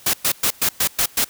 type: noise bursts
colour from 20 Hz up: white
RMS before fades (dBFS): -18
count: 7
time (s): 0.06-1.245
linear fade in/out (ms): 5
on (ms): 75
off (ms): 110
effects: white hiss -46 dBFS RMS until 1.29 s